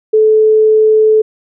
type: tone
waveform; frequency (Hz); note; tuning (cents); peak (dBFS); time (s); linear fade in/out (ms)
sine; 434.1; A4; -23; -5; 0.13-1.22; 10
effects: none